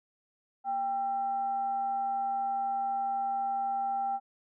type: tone with frequency modulation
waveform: sine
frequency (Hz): 790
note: G5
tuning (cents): +13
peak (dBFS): -28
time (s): 0.64-4.2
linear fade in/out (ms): 50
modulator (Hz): 554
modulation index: 0.26
effects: high-pass 300 Hz 12 dB/octave